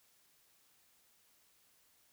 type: silence
effects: white hiss -70 dBFS RMS until 2.12 s